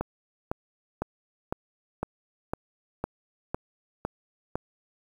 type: click train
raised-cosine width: 1 ms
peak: -14 dBFS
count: 10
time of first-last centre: 0.01-4.555 s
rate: 1.98 Hz
effects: 8-bit